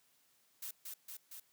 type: noise with echo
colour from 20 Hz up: blue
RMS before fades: -44 dBFS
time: 0.62-0.71 s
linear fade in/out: 5 ms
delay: 230 ms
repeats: 3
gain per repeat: -2 dB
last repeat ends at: 1.4 s
effects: white hiss -72 dBFS RMS until 1.52 s + high-pass 100 Hz 12 dB/octave